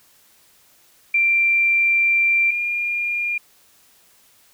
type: tone pair in turn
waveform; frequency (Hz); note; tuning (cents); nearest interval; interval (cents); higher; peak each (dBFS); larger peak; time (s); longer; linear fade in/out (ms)
sine; 2362 / 2410; D7 / D7; +9 / +44; unison; 35; second; -14 / -20; first; 1.14-2.51 / 2.51-3.38; first; 5
effects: white hiss -55 dBFS RMS until 4.53 s